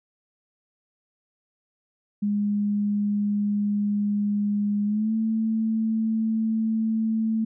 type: tone with pitch glide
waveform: sine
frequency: 205.7 to 221.7 Hz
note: G#3 to A3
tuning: -16 to +13 cents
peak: -21 dBFS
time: 2.22-7.45 s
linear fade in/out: 10 ms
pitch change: +129 cents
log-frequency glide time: 4.85-5.13 s
effects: none